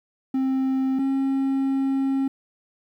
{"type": "tone pair in turn", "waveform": "triangle", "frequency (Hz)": [264.3, 270], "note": ["C4", "C#4"], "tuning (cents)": [18, -45], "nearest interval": "unison", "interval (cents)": 37, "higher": "second", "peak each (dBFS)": -18, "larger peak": "neither", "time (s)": [[0.34, 0.99], [0.99, 2.28]], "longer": "second", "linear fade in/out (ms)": 5, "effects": ["10-bit"]}